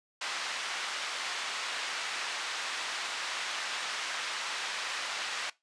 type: band-pass noise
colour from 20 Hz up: pink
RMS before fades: -36 dBFS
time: 0.21-5.5 s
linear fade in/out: 5 ms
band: 1200 to 5100 Hz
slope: 12 dB/octave
effects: noise-tail reverb RT60 0.2 s tail -20 dB re dry + resampled to 22050 Hz